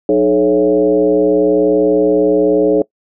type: tone with frequency modulation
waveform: sine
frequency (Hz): 427.8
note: A4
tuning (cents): -49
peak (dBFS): -8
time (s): 0.09-2.82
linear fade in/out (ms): 2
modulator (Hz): 121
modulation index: 1.2
effects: noise-tail reverb RT60 0.1 s tail -22 dB re dry